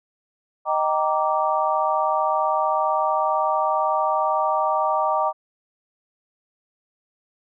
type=chord; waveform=sine; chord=Eb major seventh; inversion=none; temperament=just; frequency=622.3 / 777.8 / 933.4 / 1166.7 Hz; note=Eb5 / G5 / Bb5 / D6; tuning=0 / -14 / +2 / -12 cents; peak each=-24 dBFS; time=0.65-5.33 s; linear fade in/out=50 ms; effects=none